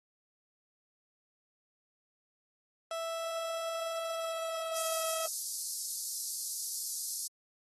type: tone with pitch glide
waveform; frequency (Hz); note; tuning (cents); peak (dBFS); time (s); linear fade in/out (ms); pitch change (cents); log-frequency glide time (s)
30% pulse; 659.3 to 648.3; E5 to E5; 0 to -29; -32; 2.91-5.26; 2; -29; 4.03-4.98
type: high-pass noise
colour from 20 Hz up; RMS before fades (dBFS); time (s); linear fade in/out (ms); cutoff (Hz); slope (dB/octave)
white; -36; 4.75-7.28; 10; 4600; 48
effects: AAC 32 kbps